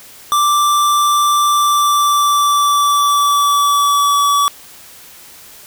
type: tone with pitch glide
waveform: square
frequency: 1174.7 to 1143.9 Hz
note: D6 to D6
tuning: 0 to -46 cents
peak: -11 dBFS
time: 0.32-4.48 s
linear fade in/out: 0 ms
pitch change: -46 cents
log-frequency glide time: 1.5-4.22 s
effects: white hiss -39 dBFS RMS until 5.66 s